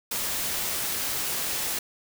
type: noise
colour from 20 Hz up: white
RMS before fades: -29 dBFS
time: 0.11-1.79 s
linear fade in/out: 5 ms
effects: none